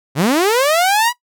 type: linear sweep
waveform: sawtooth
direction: up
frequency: 123.1 to 987.8 Hz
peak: -8 dBFS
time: 0.15-1.13 s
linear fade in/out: 50 ms
effects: noise-tail reverb RT60 0.1 s tail -18 dB re dry